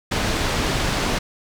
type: low-pass noise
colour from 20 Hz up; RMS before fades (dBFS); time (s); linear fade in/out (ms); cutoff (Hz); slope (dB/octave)
pink; -22; 0.11-1.19; 10; 5900; 12
effects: none